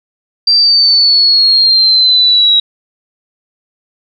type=exponential sweep; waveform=sine; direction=down; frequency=4717 to 3844 Hz; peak=-5 dBFS; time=0.47-2.6 s; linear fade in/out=5 ms; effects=none